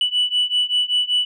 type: beating tone pair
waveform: sine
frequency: 2960 / 2965.2 Hz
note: F#7 / F#7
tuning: 0 / +3 cents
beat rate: 5.2 Hz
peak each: -19 / -18 dBFS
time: 0.01-1.25 s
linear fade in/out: 2 ms
effects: tanh soft clip ceiling -12 dBFS